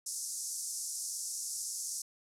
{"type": "band-pass noise", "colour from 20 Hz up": "pink", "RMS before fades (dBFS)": -39, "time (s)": [0.06, 2.02], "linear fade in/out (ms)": 5, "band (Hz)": [5400, 11000], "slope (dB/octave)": 48, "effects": []}